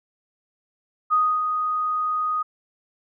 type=tone with ADSR envelope; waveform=sine; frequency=1244.5 Hz; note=D#6; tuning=in tune; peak=-15 dBFS; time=1.1-2.43 s; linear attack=30 ms; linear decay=280 ms; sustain=-6 dB; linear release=12 ms; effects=none